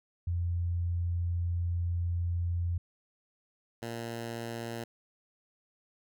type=tone pair in turn; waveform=sine / 10% pulse; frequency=86.6 / 116.23 Hz; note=F2 / A#2; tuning=-14 / -5 cents; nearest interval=perfect fourth; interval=509 cents; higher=second; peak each=-28 dBFS; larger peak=neither; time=0.27-2.78 / 3.82-4.84 s; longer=first; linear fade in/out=5 ms; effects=none